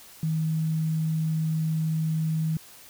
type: tone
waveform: sine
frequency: 158.9 Hz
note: D#3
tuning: 37 cents sharp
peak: -23 dBFS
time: 0.23-2.57 s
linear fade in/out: 2 ms
effects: white hiss -49 dBFS RMS until 2.89 s